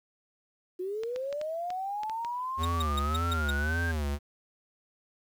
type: linear sweep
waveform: sine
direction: up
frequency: 355.5 to 1605 Hz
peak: -31 dBFS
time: 0.79-3.92 s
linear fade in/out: 10 ms
type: clicks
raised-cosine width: 0.2 ms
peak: -24 dBFS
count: 8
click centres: 1.035 / 1.161 / 1.327 / 1.414 / 1.704 / 2.034 / 2.097 / 2.248 s
type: tone with vibrato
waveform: square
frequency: 77.78 Hz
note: D#2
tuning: in tune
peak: -29 dBFS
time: 2.57-4.19 s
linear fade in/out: 50 ms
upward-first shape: sine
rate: 1.8 Hz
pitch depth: 160 cents each way
type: tone bursts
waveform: 40% pulse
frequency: 3729 Hz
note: A#7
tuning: in tune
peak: -30 dBFS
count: 6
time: 2.63-3.506 s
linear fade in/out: 5 ms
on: 21 ms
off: 150 ms
effects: 10-bit